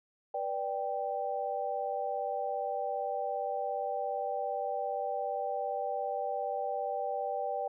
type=chord; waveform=sine; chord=G major; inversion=first; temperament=equal with one note detuned; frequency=489.9 / 587.3 / 784 Hz; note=B4 / D5 / G5; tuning=-14 / 0 / 0 cents; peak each=-38 / -36 / -34 dBFS; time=0.34-7.68 s; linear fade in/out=5 ms; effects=none